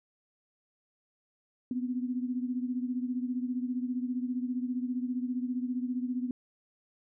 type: beating tone pair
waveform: sine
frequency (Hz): 246.9 / 261.9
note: B3 / C4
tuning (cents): 0 / +2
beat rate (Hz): 15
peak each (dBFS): -31 / -36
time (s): 1.71-6.31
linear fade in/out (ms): 2
effects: none